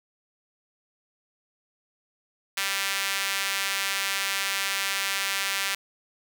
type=tone with high-pass filter; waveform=sawtooth; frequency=196 Hz; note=G3; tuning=in tune; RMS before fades=-28 dBFS; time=2.57-5.75 s; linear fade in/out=5 ms; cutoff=2000 Hz; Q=1.1; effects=none